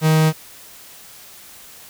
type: tone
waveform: 45% pulse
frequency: 157.3 Hz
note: D#3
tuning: 19 cents sharp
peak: -12 dBFS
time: 0.01-0.33 s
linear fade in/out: 50 ms
effects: white hiss -42 dBFS RMS until 1.89 s